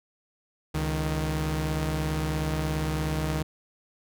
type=tone pair together; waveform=sawtooth; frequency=69.29 / 155.56 Hz; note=C#2 / D#3; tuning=0 / 0 cents; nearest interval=octave + major second; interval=1400 cents; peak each=-26 / -24 dBFS; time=0.74-3.43 s; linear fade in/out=10 ms; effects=none